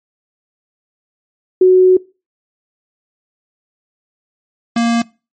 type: tone pair in turn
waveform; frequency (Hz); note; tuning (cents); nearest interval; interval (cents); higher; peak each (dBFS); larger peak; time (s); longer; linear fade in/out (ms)
sine / square; 370 / 233.1; F#4 / A#3; 0 / 0; minor sixth; 800; first; -4 / -12; first; 1.61-1.97 / 4.76-5.02; first; 5
effects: noise-tail reverb RT60 0.3 s tail -22 dB re dry + MP3 32 kbps